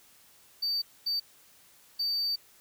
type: tone bursts at uneven times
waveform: triangle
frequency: 4608 Hz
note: D8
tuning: 34 cents flat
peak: -26 dBFS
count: 3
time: 0.62-0.82 / 1.06-1.2 / 1.99-2.36 s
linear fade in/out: 10 ms
effects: white hiss -59 dBFS RMS until 2.6 s